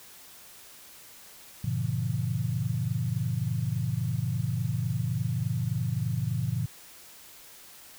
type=chord; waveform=sine; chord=G diminished seventh; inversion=none; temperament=just; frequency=98 / 117.6 / 141.12 / 169.34 Hz; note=G2 / Bb2 / Db3 / Fb3; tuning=0 / +16 / +31 / +47 cents; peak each=-35 / -29 / -32 / -34 dBFS; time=1.64-6.66 s; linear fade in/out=5 ms; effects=white hiss -50 dBFS RMS until 7.98 s